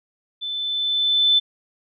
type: tone with level ramp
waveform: sine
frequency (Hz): 3520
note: A7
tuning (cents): 0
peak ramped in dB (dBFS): -26 to -12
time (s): 0.41-1.4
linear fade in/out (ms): 20
effects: none